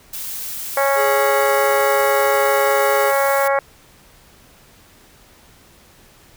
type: noise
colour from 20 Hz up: blue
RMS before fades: -28 dBFS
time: 0.13-3.48 s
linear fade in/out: 5 ms
type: harmonic tone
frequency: 276.1 Hz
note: C#4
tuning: 7 cents flat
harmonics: 2 / 3 / 4 / 5 / 6 / 7 / 8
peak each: -17 / -21 / -23 / -25 / -27 / -28 / -29 dBFS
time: 0.77-3.59 s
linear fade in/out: 2 ms
type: tone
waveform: square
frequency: 417.5 Hz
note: G#4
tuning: 9 cents sharp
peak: -22 dBFS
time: 0.95-3.13 s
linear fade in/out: 50 ms
effects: pink hiss -49 dBFS RMS until 6.36 s